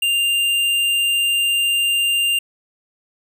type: tone with tanh clipping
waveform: sine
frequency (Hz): 2794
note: F7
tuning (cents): 0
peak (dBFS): -17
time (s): 0.02-2.39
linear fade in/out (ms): 5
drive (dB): 14
effects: none